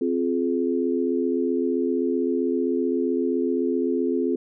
sine chord, F minor, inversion second, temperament equal with one note detuned, 261.6 / 349.2 / 424.8 Hz, C4 / F4 / Ab4, 0 / 0 / +39 cents, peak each -24 / -25 / -26 dBFS, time 0.01-4.36 s, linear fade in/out 5 ms, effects none

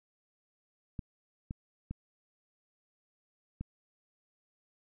clicks, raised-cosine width 5 ms, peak -25 dBFS, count 4, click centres 0.992 / 1.509 / 1.91 / 3.61 s, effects none

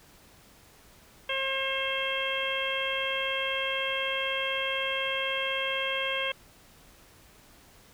harmonic tone, 536 Hz, C5, 42 cents sharp, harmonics 1 / 2 / 3 / 4 / 5 / 6, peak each -34 / -37 / -36 / -35 / -34 / -33 dBFS, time 1.29-6.32 s, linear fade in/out 5 ms, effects pink hiss -56 dBFS RMS until 7.93 s

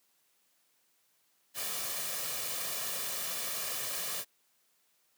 white noise with comb filter, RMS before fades -36 dBFS, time 1.54-4.25 s, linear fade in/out 50 ms, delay 1.7 ms, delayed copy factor +0.55, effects white hiss -72 dBFS RMS until 5.17 s + high-pass 150 Hz 12 dB/octave

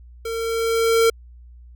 square tone with level ramp, 455.8 Hz, A#4, 39 cents flat, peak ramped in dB -26 to -13 dBFS, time 0.25-1.1 s, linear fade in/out 5 ms, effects added 60 Hz sine -41 dBFS peak until 1.75 s

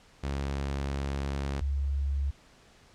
sawtooth / sine tone pair in turn, 69.3 / 69.65 Hz, C#2 / C#2, 0 / +9 cents, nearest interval unison, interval 9 cents, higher second, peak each -26 dBFS, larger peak neither, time 0.23-1.61 / 1.61-2.31 s, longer first, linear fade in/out 10 ms, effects pink hiss -58 dBFS RMS until 2.94 s + low-pass 7000 Hz 12 dB/octave

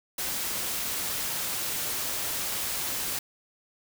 white noise, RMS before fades -31 dBFS, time 0.18-3.19 s, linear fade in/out 5 ms, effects none

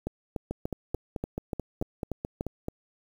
two click trains, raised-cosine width 2 ms, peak -18 / -17 dBFS, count 11 / 9, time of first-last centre 0.51-2.684 / 0.07-2.409 s, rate 4.6 / 3.42 Hz, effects 8-bit

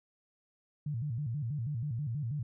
sine tone with vibrato, 130.81 Hz, C3, in tune, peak -32 dBFS, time 0.86-2.43 s, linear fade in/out 5 ms, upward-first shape square, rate 6.2 Hz, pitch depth 220 cents each way, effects none

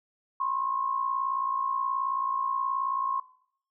sine tone pair together, 1022 / 1080.7 Hz, C6 / C#6, -41 / -44 cents, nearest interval minor second, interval 97 cents, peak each -32 / -27 dBFS, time 0.4-3.2 s, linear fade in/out 5 ms, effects noise-tail reverb RT60 0.6 s tail -18 dB re dry

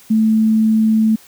sine tone, 219.6 Hz, A3, 3 cents flat, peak -10 dBFS, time 0.1-1.16 s, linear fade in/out 10 ms, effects white hiss -45 dBFS RMS until 1.27 s

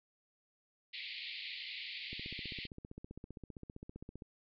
pink band-pass noise, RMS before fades -45 dBFS, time 0.93-2.67 s, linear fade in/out 10 ms, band 2000 to 4600 Hz, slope 96 dB/octave
click train, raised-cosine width 3 ms, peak -34 dBFS, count 33, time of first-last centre 2.13-4.222 s, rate 15.3 Hz
effects none

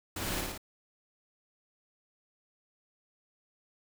pink noise with echo, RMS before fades -37 dBFS, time 0.16-0.41 s, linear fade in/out 5 ms, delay 56 ms, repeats 3, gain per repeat -2 dB, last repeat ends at 0.578 s, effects none

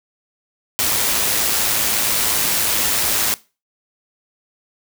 white noise with amplitude modulation, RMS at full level -17 dBFS, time 0.79-3.34 s, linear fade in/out 0 ms, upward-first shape sine, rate 108 Hz, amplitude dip 30%, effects noise-tail reverb RT60 0.3 s tail -20 dB re dry

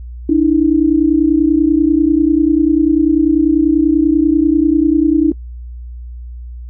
sine tone pair together, 293.7 / 323.9 Hz, D4 / E4, 0 / -30 cents, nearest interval major second, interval 170 cents, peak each -11 dBFS, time 0.29-5.32 s, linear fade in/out 5 ms, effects noise-tail reverb RT60 0.1 s tail -22 dB re dry + added 60 Hz sine -26 dBFS peak until 6.69 s

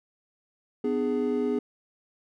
triangle chord, G# diminished, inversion first, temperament just, 249.2 / 299 / 415.3 Hz, B3 / D4 / G#4, +16 / +31 / 0 cents, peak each -26 / -30 / -25 dBFS, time 0.84-1.59 s, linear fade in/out 5 ms, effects none

